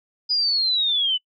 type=linear sweep; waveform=sine; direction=down; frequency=4978 to 2960 Hz; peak=-18 dBFS; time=0.29-1.18 s; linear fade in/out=20 ms; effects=noise-tail reverb RT60 0.1 s tail -25 dB re dry